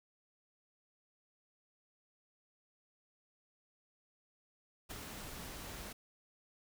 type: noise with ADSR envelope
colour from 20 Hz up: pink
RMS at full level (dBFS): -43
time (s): 4.89-5.93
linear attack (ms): 21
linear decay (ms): 11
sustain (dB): -4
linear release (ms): 8
effects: none